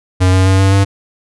square tone with pitch steps, 92.5 / 93.9 / 95.32 / 96.76 / 98.23 Hz, F#2 / F#2 / G2 / G2 / G2, 0 / +26 / -48 / -22 / +4 cents, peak -8 dBFS, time 0.2-0.85 s, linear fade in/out 20 ms, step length 130 ms, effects resampled to 24000 Hz

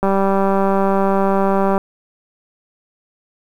click train, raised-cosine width 1 ms, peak -4 dBFS, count 342, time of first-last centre 0.03-1.779 s, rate 195 Hz, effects 7-bit

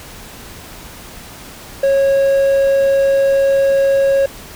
triangle tone, 548 Hz, C#5, 20 cents flat, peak -8 dBFS, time 1.83-4.26 s, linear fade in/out 5 ms, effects pink hiss -35 dBFS RMS until 4.55 s

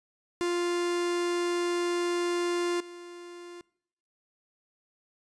45% pulse tone with level steps, 349.2 Hz, F4, in tune, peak -26 / -42 dBFS, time 0.41-3.61 s, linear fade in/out 0 ms, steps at 2.8 s, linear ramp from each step 5 ms, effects noise-tail reverb RT60 0.7 s tail -23 dB re dry + resampled to 22050 Hz

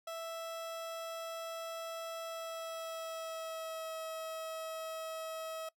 30% pulse tone with pitch glide, 659.3 to 643.1 Hz, E5 to E5, 0 to -43 cents, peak -37 dBFS, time 0.07-5.69 s, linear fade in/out 5 ms, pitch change -43 cents, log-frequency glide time 2.24-3.96 s, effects noise-tail reverb RT60 0.1 s tail -21 dB re dry

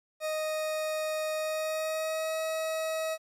40% pulse tone with pitch glide, 622.3 to 638.3 Hz, D#5 to D#5, 0 to +44 cents, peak -29 dBFS, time 0.2-3.18 s, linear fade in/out 50 ms, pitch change +44 cents, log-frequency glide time 1.34-2.39 s, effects resampled to 32000 Hz + 11-bit

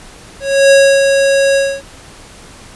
square tone with ADSR envelope, 550 Hz, C#5, 14 cents flat, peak -4 dBFS, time 0.4-1.82 s, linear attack 310 ms, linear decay 300 ms, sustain -5 dB, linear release 260 ms, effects pink hiss -37 dBFS RMS until 2.75 s + resampled to 24000 Hz

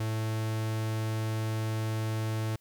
45% pulse tone, 110 Hz, A2, in tune, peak -29 dBFS, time 0-2.56 s, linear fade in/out 5 ms, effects white hiss -70 dBFS RMS until 2.6 s

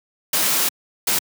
white noise bursts at uneven times, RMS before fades -19 dBFS, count 2, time 0.33-0.69 / 1.07-1.19 s, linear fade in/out 5 ms, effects high-pass 150 Hz 12 dB/octave

